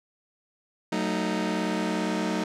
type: chord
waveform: sawtooth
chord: D# diminished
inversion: first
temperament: just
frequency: 186.68 / 224 / 311.1 Hz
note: F#3 / A3 / D#4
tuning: +16 / +31 / 0 cents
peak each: -26 dBFS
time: 0.92-2.44 s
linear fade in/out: 5 ms
effects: low-pass 7000 Hz 12 dB/octave